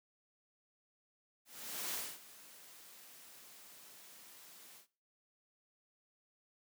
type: noise with ADSR envelope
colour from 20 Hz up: white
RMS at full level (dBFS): -39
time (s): 1.45-4.87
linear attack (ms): 480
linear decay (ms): 250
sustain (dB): -18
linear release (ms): 100
effects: noise-tail reverb RT60 0.4 s tail -19 dB re dry + high-pass 150 Hz 12 dB/octave